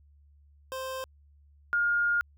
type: tone pair in turn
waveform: 25% pulse / sine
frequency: 523.3 / 1418.2 Hz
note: C5 / F6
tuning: 0 / +26 cents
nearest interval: octave + perfect fourth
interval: 1726 cents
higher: second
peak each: -30 / -23 dBFS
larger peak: second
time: 0.72-1.04 / 1.73-2.21 s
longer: second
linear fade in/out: 0 ms
effects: added 72 Hz sine -56 dBFS peak until 2.37 s